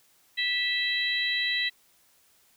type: harmonic tone with a mistuned harmonic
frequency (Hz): 656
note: E5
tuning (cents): -9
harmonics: 3 / 4 / 5 / 6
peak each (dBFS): -28 / -34 / -34 / -29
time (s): 0.37-1.7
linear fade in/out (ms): 20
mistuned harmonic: 5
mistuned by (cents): -46
effects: white hiss -63 dBFS RMS until 2.56 s